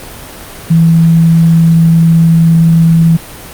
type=tone; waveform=sine; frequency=164.81 Hz; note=E3; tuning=in tune; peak=-3 dBFS; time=0.7-3.17 s; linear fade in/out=10 ms; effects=pink hiss -28 dBFS RMS until 3.53 s + Opus 32 kbps